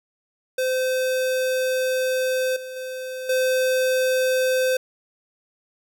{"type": "tone with level steps", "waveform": "square", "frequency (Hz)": 515, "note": "C5", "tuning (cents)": -28, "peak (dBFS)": [-21, -33, -30, -19], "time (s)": [0.58, 4.77], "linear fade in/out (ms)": 5, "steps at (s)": [2.56, 2.76, 3.29], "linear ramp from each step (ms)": 5, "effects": []}